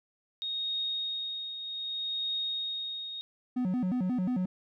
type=tone with tremolo; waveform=sine; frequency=3729 Hz; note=A#7; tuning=in tune; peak=-29 dBFS; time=0.42-3.21 s; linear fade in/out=0 ms; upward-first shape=triangle; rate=0.65 Hz; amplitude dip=60%
type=tone with vibrato; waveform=triangle; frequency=214.3 Hz; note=A3; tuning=45 cents flat; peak=-25 dBFS; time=3.56-4.46 s; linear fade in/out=10 ms; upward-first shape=square; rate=5.6 Hz; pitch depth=270 cents each way
effects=none

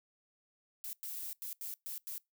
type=noise bursts at uneven times; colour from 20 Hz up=violet; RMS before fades=-42 dBFS; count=6; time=0.84-0.93 / 1.03-1.33 / 1.42-1.53 / 1.61-1.74 / 1.86-1.98 / 2.07-2.18 s; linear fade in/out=0 ms; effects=noise-tail reverb RT60 0.2 s tail -24 dB re dry

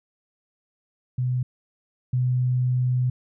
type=tone pair in turn; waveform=sine; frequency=125.9 / 125.9 Hz; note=B2 / B2; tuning=+34 / +34 cents; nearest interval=unison; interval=0 cents; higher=neither; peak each=-21 / -19 dBFS; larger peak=second; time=1.18-1.43 / 2.13-3.1 s; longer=second; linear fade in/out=5 ms; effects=none

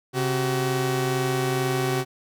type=tone pair together; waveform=sawtooth; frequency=133.4 / 378 Hz; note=C3 / F#4; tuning=+34 / +37 cents; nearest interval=octave + tritone; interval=1803 cents; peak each=-21 dBFS; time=0.13-2.05 s; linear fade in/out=50 ms; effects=none

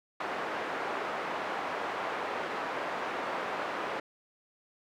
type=band-pass noise; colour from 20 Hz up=pink; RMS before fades=-35 dBFS; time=0.2-4 s; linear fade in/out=5 ms; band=520 to 1600 Hz; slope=12 dB/octave; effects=none

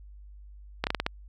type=slowing click train; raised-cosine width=0.3 ms; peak=-10 dBFS; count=6; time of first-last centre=0.84-1.064 s; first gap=29 ms; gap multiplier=1.22; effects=added 50 Hz sine -45 dBFS peak until 1.28 s

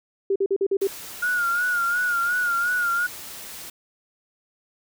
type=tone bursts; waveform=sine; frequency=392 Hz; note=G4; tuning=in tune; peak=-18 dBFS; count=6; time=0.3-0.873 s; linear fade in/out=5 ms; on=58 ms; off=45 ms
type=noise; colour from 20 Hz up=white; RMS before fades=-38 dBFS; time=0.81-3.7 s; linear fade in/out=5 ms
type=tone with vibrato; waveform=sine; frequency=1427 Hz; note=F6; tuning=37 cents sharp; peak=-20 dBFS; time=1.22-3.07 s; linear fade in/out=10 ms; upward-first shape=sine; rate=2.8 Hz; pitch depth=62 cents each way
effects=none

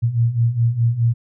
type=beating tone pair; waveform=sine; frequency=114.2 / 119 Hz; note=A#2 / A#2; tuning=-35 / +36 cents; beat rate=4.8 Hz; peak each=-20 / -16 dBFS; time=0.02-1.14 s; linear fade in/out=20 ms; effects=none

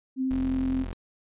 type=tone with vibrato; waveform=sine; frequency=261.6 Hz; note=C4; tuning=in tune; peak=-24 dBFS; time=0.16-0.86 s; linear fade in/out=50 ms; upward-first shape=sine; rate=11 Hz; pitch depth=9 cents each way
type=tone; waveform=30% pulse; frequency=43.65 Hz; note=F1; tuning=in tune; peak=-30 dBFS; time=0.31-0.93 s; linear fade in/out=0 ms
effects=resampled to 8000 Hz

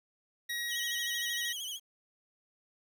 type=tone; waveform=25% pulse; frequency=1899 Hz; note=A#6; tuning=32 cents sharp; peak=-30 dBFS; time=0.49-1.53 s; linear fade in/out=10 ms
type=tone with vibrato; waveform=sawtooth; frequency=3136 Hz; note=G7; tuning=in tune; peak=-34 dBFS; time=0.68-1.8 s; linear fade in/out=50 ms; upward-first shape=sine; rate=13 Hz; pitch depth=100 cents each way
effects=10-bit

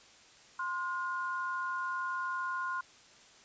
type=tone pair together; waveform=sine; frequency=1046.5 / 1432.5 Hz; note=C6 / F6; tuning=0 / +44 cents; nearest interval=perfect fourth; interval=544 cents; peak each=-35 / -36 dBFS; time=0.59-2.81 s; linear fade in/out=5 ms; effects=white hiss -58 dBFS RMS until 3.44 s + resampled to 16000 Hz

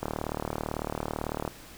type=click train; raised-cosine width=1 ms; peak=-16 dBFS; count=56; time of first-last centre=0.03-1.477 s; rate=38 Hz; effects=pink hiss -48 dBFS RMS until 1.77 s

